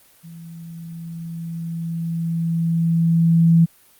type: tone with level ramp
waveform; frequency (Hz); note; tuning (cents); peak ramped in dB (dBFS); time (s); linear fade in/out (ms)
sine; 166.2; E3; +15; -36 to -9; 0.23-3.66; 20
effects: white hiss -53 dBFS RMS until 3.99 s + Opus 32 kbps